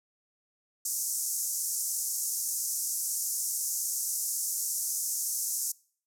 pink band-pass noise, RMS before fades -32 dBFS, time 0.85-5.72 s, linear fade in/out 5 ms, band 5800 to 14000 Hz, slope 48 dB/octave, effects noise-tail reverb RT60 0.5 s tail -24 dB re dry

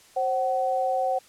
sine tone pair together, 530.1 / 753 Hz, C5 / F#5, +23 / +30 cents, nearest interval tritone, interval 607 cents, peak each -26 / -24 dBFS, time 0.16-1.19 s, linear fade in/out 10 ms, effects white hiss -54 dBFS RMS until 1.28 s + low-pass 10000 Hz 12 dB/octave

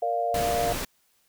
sine chord, Bb major, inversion none, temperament equal, 466.2 / 587.3 / 698.5 Hz, Bb4 / D5 / F5, 0 / 0 / 0 cents, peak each -31 / -31 / -25 dBFS, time 0.02-0.73 s, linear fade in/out 5 ms
pink noise, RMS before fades -31 dBFS, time 0.34-0.85 s, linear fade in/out 5 ms
effects white hiss -67 dBFS RMS until 1.28 s

